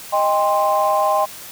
sine chord, C minor, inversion first, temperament equal with one note detuned, 622.3 / 798.6 / 1046.5 Hz, Eb5 / G5 / C6, 0 / +32 / 0 cents, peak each -18 dBFS, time 0.12-1.26 s, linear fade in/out 20 ms, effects tanh soft clip ceiling -6 dBFS + white hiss -36 dBFS RMS until 1.51 s

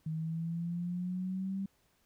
sine exponential sweep, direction up, 157 to 196 Hz, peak -33 dBFS, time 0.06-1.66 s, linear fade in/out 5 ms, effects pink hiss -72 dBFS RMS until 2.05 s

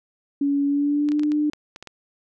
sine tone with pitch glide, 282.6 to 298.9 Hz, C#4 to D4, +34 to +31 cents, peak -18 dBFS, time 0.41-1.5 s, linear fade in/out 5 ms, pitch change +97 cents, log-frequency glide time 0.66-1.21 s
clicks, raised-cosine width 0.2 ms, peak -21 dBFS, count 9, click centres 1.088 / 1.119 / 1.195 / 1.234 / 1.319 / 1.534 / 1.761 / 1.826 / 1.873 s
effects none

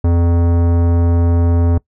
sine tone with tanh clipping, 85.4 Hz, F2, 38 cents flat, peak -12 dBFS, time 0.04-1.78 s, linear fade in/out 5 ms, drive 18 dB, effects noise-tail reverb RT60 0.1 s tail -22 dB re dry

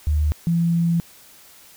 sine tone pair in turn, 75.3 / 169.04 Hz, D2 / E3, +44 / +44 cents, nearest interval octave + major second, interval 1400 cents, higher second, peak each -16 dBFS, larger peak neither, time 0.07-0.32 / 0.47-1 s, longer second, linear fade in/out 0 ms, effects white hiss -48 dBFS RMS until 1.76 s

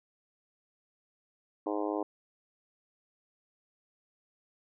harmonic tone, 103.8 Hz, G#2, in tune, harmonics 3 / 4 / 5 / 6 / 7 / 8 / 9 / 10, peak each -34 / -36 / -38 / -40 / -41 / -42 / -43 / -44 dBFS, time 1.66-2.03 s, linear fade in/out 5 ms, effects none

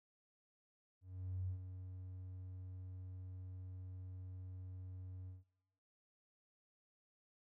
triangle tone with ADSR envelope, 92.5 Hz, F#2, in tune, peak -34 dBFS, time 1.01-5.44 s, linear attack 470 ms, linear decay 97 ms, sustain -11 dB, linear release 160 ms, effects noise-tail reverb RT60 0.9 s tail -22 dB re dry + tanh soft clip ceiling -36 dBFS

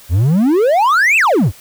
triangle exponential two-way sweep, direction up then down, 77.1 to 2741 to 77.1 Hz, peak -7 dBFS, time 0.09-1.52 s, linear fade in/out 50 ms, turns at 1.17 s, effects white hiss -41 dBFS RMS until 1.6 s

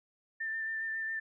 sine tone with vibrato, 1786 Hz, A6, 25 cents sharp, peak -33 dBFS, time 0.4-1.2 s, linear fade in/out 10 ms, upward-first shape sine, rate 7.3 Hz, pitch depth 17 cents each way, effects none

